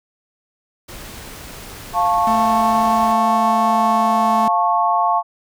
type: noise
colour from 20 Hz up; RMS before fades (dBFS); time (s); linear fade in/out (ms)
pink; -35; 0.88-3.13; 10
type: chord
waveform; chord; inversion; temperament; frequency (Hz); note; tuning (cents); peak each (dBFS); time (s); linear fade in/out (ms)
sine; F augmented; none; equal with one note detuned; 698.5 / 880 / 1099.2; F5 / A5 / C#6; 0 / 0 / -15; -18; 1.93-5.23; 50
type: tone with pitch glide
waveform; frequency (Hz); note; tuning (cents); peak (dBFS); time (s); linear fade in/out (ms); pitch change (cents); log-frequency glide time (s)
45% pulse; 222.1 to 219.7; A3 to A3; +16 to -2; -21; 2.27-4.48; 2; -18; 3.02-4.23
effects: none